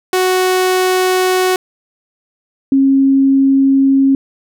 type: tone pair in turn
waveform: sawtooth / sine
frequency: 370 / 271.2 Hz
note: F#4 / C#4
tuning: 0 / -38 cents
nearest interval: perfect fourth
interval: 538 cents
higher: first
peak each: -7 dBFS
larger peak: neither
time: 0.13-1.56 / 2.72-4.15 s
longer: neither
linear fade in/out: 2 ms
effects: none